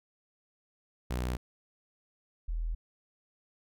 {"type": "tone pair in turn", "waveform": ["sawtooth", "sine"], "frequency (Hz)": [61.74, 40.89], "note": ["B1", "E1"], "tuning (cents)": [0, -13], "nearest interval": "perfect fifth", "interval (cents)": 713, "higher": "first", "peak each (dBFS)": [-27, -30], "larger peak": "first", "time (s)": [[1.1, 1.37], [2.48, 2.75]], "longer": "neither", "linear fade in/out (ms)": 10, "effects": []}